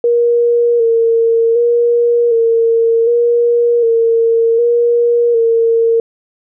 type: tone with vibrato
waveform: sine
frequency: 466.2 Hz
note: A#4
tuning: in tune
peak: -8 dBFS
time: 0.04-6 s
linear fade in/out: 2 ms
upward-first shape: square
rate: 0.66 Hz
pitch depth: 30 cents each way
effects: none